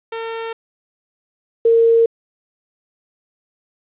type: tone pair in turn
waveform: sawtooth / sine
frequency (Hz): 454.1 / 459.1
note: A#4 / A#4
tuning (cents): -45 / -26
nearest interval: unison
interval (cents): 19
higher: second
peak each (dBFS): -20 / -9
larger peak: second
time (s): 0.12-0.53 / 1.65-2.06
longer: neither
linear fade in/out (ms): 5
effects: resampled to 8000 Hz + 8-bit